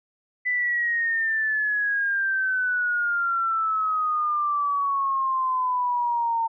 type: exponential sweep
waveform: sine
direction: down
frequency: 2000 to 907 Hz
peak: -21 dBFS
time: 0.45-6.48 s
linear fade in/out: 20 ms
effects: none